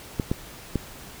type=clicks; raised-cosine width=3 ms; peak=-10 dBFS; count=3; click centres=0.198 / 0.315 / 0.757 s; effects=pink hiss -43 dBFS RMS until 1.2 s